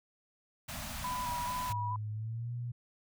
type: band-stop noise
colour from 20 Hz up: pink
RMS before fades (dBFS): -41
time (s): 0.68-1.73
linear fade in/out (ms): 10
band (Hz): 270 to 580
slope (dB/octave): 96
type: tone with vibrato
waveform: sine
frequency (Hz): 984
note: B5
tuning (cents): -7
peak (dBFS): -34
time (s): 1.04-1.96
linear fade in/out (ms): 2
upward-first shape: square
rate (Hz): 2.3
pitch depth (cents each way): 22
type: tone with pitch glide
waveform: sine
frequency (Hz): 106.6 to 120.35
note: G#2 to B2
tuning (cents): +46 to -44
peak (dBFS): -35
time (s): 1.69-2.72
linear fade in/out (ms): 10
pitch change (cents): +210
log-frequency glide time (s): 2.12-2.52
effects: none